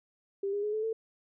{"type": "tone with pitch steps", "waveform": "sine", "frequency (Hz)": [395.7, 407.8, 420.2, 433, 446.2], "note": ["G4", "G#4", "G#4", "A4", "A4"], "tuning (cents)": [16, -32, 20, -28, 24], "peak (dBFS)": -29, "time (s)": [0.43, 0.93], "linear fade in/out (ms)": 5, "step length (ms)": 100, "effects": []}